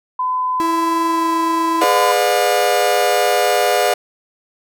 sine tone, 1012 Hz, B5, 42 cents sharp, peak -16 dBFS, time 0.19-2.12 s, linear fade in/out 5 ms
45% pulse tone with pitch glide, 330 to 327.9 Hz, E4 to E4, +2 to -9 cents, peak -19 dBFS, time 0.6-1.84 s, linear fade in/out 0 ms, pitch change -11 cents, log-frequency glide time 1.05-1.27 s
40% pulse chord, G# diminished seventh, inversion none, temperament just, 415.3 / 498.4 / 598 / 717.6 Hz, G#4 / B4 / D5 / F5, 0 / +16 / +31 / +47 cents, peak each -20 / -19 / -18 / -16 dBFS, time 1.81-3.94 s, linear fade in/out 5 ms
effects none

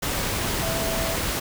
sine tone in noise, 659.3 Hz, E5, in tune, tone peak -29 dBFS, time 0.62-1.16 s, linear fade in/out 10 ms, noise pink, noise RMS -26 dBFS, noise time 0.02-1.4 s, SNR -6 dB, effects none

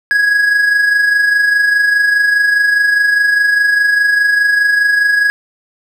triangle tone with amplitude modulation, 1661.2 Hz, G#6, in tune, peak -5 dBFS, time 0.11-5.3 s, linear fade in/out 0 ms, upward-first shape sine, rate 24.9 Hz, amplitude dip 45%, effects none

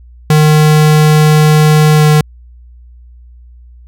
square tone with pitch glide, 153 to 151.86 Hz, D#3 to D#3, -29 to -42 cents, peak -5 dBFS, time 0.3-2.21 s, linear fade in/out 2 ms, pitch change -13 cents, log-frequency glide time 1.95-2.04 s, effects added 60 Hz sine -34 dBFS peak until 3.87 s

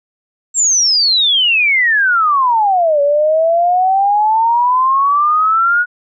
sine exponential two-way sweep, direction down then up, 7630 to 565 to 1465 Hz, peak -9 dBFS, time 0.54-5.86 s, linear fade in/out 50 ms, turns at 3.01 s, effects none

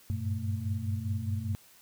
sine tone cluster, 95.7 / 100.6 / 118.4 / 222.8 Hz, G2 / G2 / A#2 / A3, -41 / +45 / +27 / +22 cents, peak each -32 / -36 / -37 / -39 dBFS, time 0.1-1.55 s, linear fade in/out 0 ms, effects white hiss -58 dBFS RMS until 1.81 s

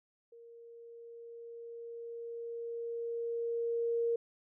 sine tone with level ramp, 466.2 Hz, A#4, in tune, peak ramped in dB -52 to -28 dBFS, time 0.32-4.16 s, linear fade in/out 5 ms, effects none

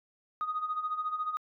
sine tone with tremolo, 1244.5 Hz, D#6, in tune, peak -27 dBFS, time 0.41-1.37 s, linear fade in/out 0 ms, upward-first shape sine, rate 14 Hz, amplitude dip 70%, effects tanh soft clip ceiling -24 dBFS

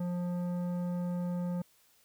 sine tone with tanh clipping, 176.8 Hz, F3, 22 cents sharp, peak -33 dBFS, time 0-1.62 s, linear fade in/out 5 ms, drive 12 dB, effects white hiss -66 dBFS RMS until 2.04 s

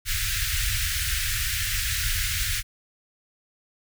pink band-stop noise, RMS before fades -26 dBFS, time 0.05-2.63 s, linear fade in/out 50 ms, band 110 to 1500 Hz, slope 48 dB/octave, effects none

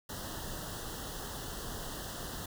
pink band-stop noise, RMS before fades -41 dBFS, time 0.09-2.46 s, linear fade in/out 5 ms, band 1900 to 2800 Hz, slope 96 dB/octave, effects none

